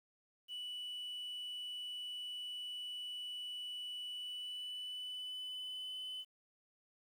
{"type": "tone with pitch glide", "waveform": "sine", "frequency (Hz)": [2960, 3019], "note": ["F#7", "F#7"], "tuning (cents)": [0, 34], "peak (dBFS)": -39, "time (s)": [0.48, 6.25], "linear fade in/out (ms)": 50, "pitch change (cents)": 34, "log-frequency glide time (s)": [4.1, 5.97], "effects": ["tanh soft clip ceiling -41 dBFS", "11-bit"]}